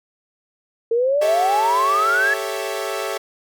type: exponential sweep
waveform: sine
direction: up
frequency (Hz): 450.8 to 1723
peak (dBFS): -15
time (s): 0.91-2.34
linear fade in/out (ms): 5
type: chord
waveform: sawtooth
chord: A dominant seventh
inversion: third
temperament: equal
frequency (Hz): 392 / 440 / 554.4 / 659.3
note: G4 / A4 / C#5 / E5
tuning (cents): 0 / 0 / 0 / 0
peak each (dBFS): -25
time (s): 1.21-3.18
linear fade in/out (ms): 10
effects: none